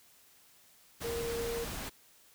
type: tone in noise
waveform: sine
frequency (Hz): 466.2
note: A#4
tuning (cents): 0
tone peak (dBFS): -34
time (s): 1.03-1.65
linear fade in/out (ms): 20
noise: pink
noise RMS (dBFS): -40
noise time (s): 1-1.9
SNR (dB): +3
effects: white hiss -62 dBFS RMS until 2.34 s